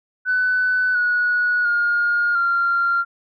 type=tone with pitch steps; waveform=sine; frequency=1500 / 1460.7 / 1422.4 / 1385.1 Hz; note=F#6 / F#6 / F6 / F6; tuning=+23 / -23 / +31 / -15 cents; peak=-15 dBFS; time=0.25-3.05 s; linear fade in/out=50 ms; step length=700 ms; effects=tanh soft clip ceiling -11 dBFS